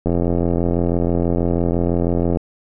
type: click train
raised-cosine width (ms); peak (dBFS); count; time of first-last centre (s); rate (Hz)
2; -6; 200; 0.06-2.371; 86.1
effects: none